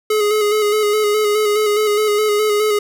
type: tone with vibrato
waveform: square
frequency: 421.7 Hz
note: G#4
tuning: 26 cents sharp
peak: -14 dBFS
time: 0.1-2.79 s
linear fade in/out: 5 ms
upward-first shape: square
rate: 4.8 Hz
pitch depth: 28 cents each way
effects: none

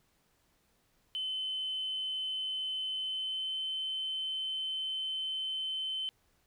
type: tone with pitch glide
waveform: sine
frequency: 3051 to 3069 Hz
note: G7 to G7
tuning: -48 to -37 cents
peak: -32 dBFS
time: 1.15-6.09 s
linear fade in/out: 0 ms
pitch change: +11 cents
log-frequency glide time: 2.98-3.58 s
effects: tanh soft clip ceiling -28 dBFS + pink hiss -72 dBFS RMS until 6.46 s

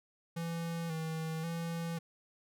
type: tone with vibrato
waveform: square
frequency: 163.8 Hz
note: E3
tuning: 11 cents flat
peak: -36 dBFS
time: 0.36-1.99 s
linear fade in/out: 10 ms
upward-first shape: square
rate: 0.93 Hz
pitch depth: 37 cents each way
effects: none

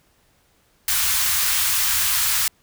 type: band-stop noise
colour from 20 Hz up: white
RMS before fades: -20 dBFS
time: 0.88-2.48 s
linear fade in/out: 2 ms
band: 110 to 1000 Hz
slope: 24 dB/octave
effects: pink hiss -61 dBFS RMS until 2.62 s

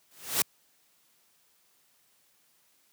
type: noise with exponential growth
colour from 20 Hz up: white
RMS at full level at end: -22 dBFS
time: 0.11-0.42 s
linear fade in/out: 2 ms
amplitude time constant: 67 ms
effects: white hiss -67 dBFS RMS until 2.92 s + high-pass 100 Hz 12 dB/octave

